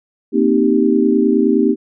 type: chord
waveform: sine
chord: C minor seventh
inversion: third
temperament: equal with one note detuned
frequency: 231.9 / 261.6 / 311.1 / 392 Hz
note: Bb3 / C4 / Eb4 / G4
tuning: -9 / 0 / 0 / 0 cents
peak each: -16 dBFS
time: 0.32-1.76 s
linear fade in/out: 50 ms
effects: none